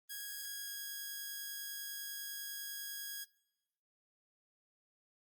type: tone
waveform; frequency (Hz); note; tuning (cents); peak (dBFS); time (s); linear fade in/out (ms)
5% pulse; 1650; G#6; -12; -31; 0.09-3.25; 20
effects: noise-tail reverb RT60 1.0 s tail -23 dB re dry + Opus 24 kbps